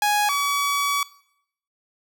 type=tone pair in turn; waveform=sawtooth; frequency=830.6 / 1137.5 Hz; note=G#5 / C#6; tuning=0 / +44 cents; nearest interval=perfect fourth; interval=544 cents; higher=second; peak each=-14 / -17 dBFS; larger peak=first; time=0.02-0.29 / 0.29-1.03 s; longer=second; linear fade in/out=2 ms; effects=noise-tail reverb RT60 0.7 s tail -19 dB re dry

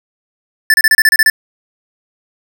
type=tone bursts; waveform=square; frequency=1760 Hz; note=A6; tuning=in tune; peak=-6 dBFS; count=9; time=0.7-1.3 s; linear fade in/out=2 ms; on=40 ms; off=30 ms; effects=none

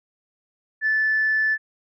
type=tone; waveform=sine; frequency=1748 Hz; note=A6; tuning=12 cents flat; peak=-17 dBFS; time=0.81-1.58 s; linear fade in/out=50 ms; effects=tanh soft clip ceiling -13 dBFS

